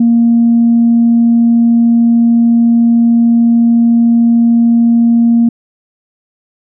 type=tone; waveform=sine; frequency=233.4 Hz; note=A#3; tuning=2 cents sharp; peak=-4 dBFS; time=0-5.49 s; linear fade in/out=5 ms; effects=tanh soft clip ceiling -1 dBFS